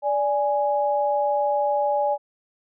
sine tone pair together, 583.4 / 830.6 Hz, D5 / G#5, -12 / 0 cents, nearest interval tritone, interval 612 cents, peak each -22 dBFS, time 0.02-2.18 s, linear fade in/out 50 ms, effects none

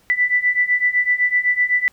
sine beating tone pair, 1975.5 / 1983.4 Hz, B6 / B6, 0 / +7 cents, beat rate 7.9 Hz, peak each -19 / -17 dBFS, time 0.1-1.88 s, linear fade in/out 0 ms, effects pink hiss -57 dBFS RMS until 1.92 s

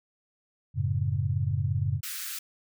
sine chord, F# minor, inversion none, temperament equal, 92.5 / 110 / 138.59 Hz, F#2 / A2 / C#3, 0 / 0 / 0 cents, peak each -29 dBFS, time 0.74-2.01 s, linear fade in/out 50 ms
white high-pass noise, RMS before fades -36 dBFS, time 2.03-2.39 s, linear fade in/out 5 ms, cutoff 1300 Hz, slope 48 dB/octave
effects none

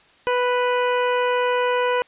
harmonic tone, 493.9 Hz, B4, in tune, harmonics 1 / 2 / 3 / 4 / 5 / 6, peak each -20 / -23 / -28 / -33 / -32 / -34 dBFS, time 0.27-2.02 s, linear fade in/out 0 ms, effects white hiss -54 dBFS RMS until 2.07 s + resampled to 8000 Hz

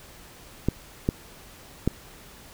clicks, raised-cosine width 3 ms, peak -8 dBFS, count 3, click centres 0.686 / 1.089 / 1.876 s, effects pink hiss -48 dBFS RMS until 2.53 s

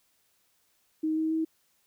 sine tone with pitch steps, 313.9 / 317.3 / 320.5 Hz, D#4 / D#4 / E4, +15 / +34 / -49 cents, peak -25 dBFS, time 1.03-1.45 s, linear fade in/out 10 ms, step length 140 ms, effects white hiss -70 dBFS RMS until 1.86 s

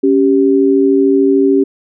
sine tone pair together, 277.2 / 390.6 Hz, C#4 / G4, 0 / -6 cents, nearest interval tritone, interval 594 cents, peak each -10 dBFS, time 0.03-1.64 s, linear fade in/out 10 ms, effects none

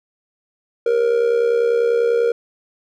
triangle tone with amplitude modulation, 470 Hz, A#4, 14 cents sharp, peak -9 dBFS, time 0.86-2.32 s, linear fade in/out 5 ms, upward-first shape sine, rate 70.1 Hz, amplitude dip 65%, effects none

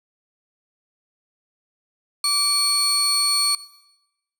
30% pulse tone pair together, 1162 / 4387 Hz, D6 / C#8, -19 / -19 cents, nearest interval octave + major seventh, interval 2300 cents, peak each -25 / -16 dBFS, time 2.24-3.55 s, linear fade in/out 2 ms, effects noise-tail reverb RT60 0.9 s tail -17 dB re dry

